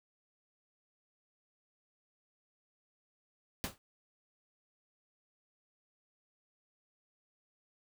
pink noise with exponential decay, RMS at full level -33 dBFS, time 3.64-3.78 s, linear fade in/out 0 ms, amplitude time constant 29 ms, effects none

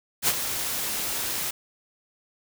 white noise with ADSR envelope, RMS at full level -20 dBFS, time 0.22-1.51 s, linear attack 60 ms, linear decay 44 ms, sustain -9 dB, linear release 8 ms, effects none

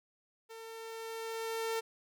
sawtooth tone with level ramp, 451.2 Hz, A4, 44 cents sharp, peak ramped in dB -43 to -28 dBFS, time 0.49-1.81 s, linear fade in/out 20 ms, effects none

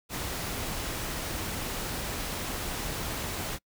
pink noise, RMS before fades -34 dBFS, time 0.09-3.59 s, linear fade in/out 50 ms, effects noise-tail reverb RT60 0.1 s tail -26 dB re dry

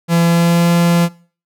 45% pulse tone with pitch glide, 169.1 to 171.36 Hz, E3 to F3, +44 to -33 cents, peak -10 dBFS, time 0.08-1.09 s, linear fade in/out 50 ms, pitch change +23 cents, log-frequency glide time 0.22-0.71 s, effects noise-tail reverb RT60 0.4 s tail -20 dB re dry

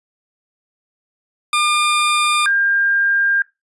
20% pulse / sine tone pair in turn, 1204 / 1602.8 Hz, D6 / G6, +43 / +38 cents, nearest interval perfect fourth, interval 495 cents, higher second, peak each -9 / -13 dBFS, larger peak first, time 1.53-2.46 / 2.46-3.42 s, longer second, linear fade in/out 2 ms, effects noise-tail reverb RT60 0.2 s tail -20 dB re dry + resampled to 24000 Hz

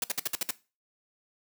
white noise bursts, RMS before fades -29 dBFS, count 7, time 0.02-0.508 s, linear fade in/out 2 ms, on 20 ms, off 58 ms, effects noise-tail reverb RT60 0.3 s tail -18 dB re dry + high-pass 150 Hz 12 dB/octave

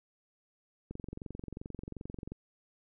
click train, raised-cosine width 3 ms, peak -28 dBFS, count 33, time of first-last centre 0.91-2.32 s, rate 22.7 Hz, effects none

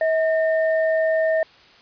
sine tone pair together, 641 / 1821 Hz, E5 / A#6, -49 / -41 cents, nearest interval octave + tritone, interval 1808 cents, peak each -17 / -27 dBFS, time 0.01-1.43 s, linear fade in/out 2 ms, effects white hiss -50 dBFS RMS until 1.81 s + resampled to 11025 Hz

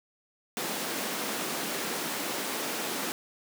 pink high-pass noise, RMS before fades -33 dBFS, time 0.57-3.12 s, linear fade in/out 0 ms, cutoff 210 Hz, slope 24 dB/octave, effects none

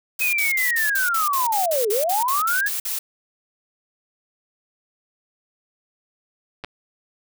blue noise bursts, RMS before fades -26 dBFS, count 15, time 0.19-2.99 s, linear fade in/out 5 ms, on 140 ms, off 50 ms
sine linear two-way sweep, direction down then up, 2558 to 392.5 to 1710 Hz, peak -19 dBFS, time 0.2-2.69 s, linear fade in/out 20 ms, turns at 1.9 s
clicks, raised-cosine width 0.3 ms, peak -16 dBFS, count 2, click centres 6.639 / 6.646 s
effects none

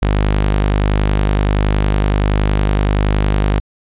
sawtooth tone, 50.7 Hz, G#1, 41 cents flat, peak -8 dBFS, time 0.02-3.6 s, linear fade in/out 5 ms, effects resampled to 8000 Hz

